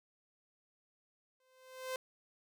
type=tone with exponential growth; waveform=sawtooth; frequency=517 Hz; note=C5; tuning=21 cents flat; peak=-31 dBFS; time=1.4-1.96 s; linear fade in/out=2 ms; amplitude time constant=120 ms; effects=none